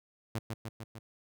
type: tone with echo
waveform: sawtooth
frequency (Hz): 112.2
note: A2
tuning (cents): +34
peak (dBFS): -28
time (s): 0.35-0.39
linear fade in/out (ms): 5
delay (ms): 150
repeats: 4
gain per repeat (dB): -3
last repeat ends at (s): 0.99
effects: none